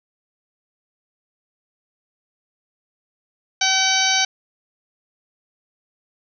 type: harmonic tone with a mistuned harmonic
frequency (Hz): 765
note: G5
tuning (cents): -42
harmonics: 1 / 2 / 3 / 4 / 5 / 6 / 7 / 8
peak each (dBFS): -24 / -24 / -24 / -24 / -24 / -24 / -24 / -24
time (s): 3.61-4.25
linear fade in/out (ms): 5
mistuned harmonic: 7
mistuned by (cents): +78
effects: none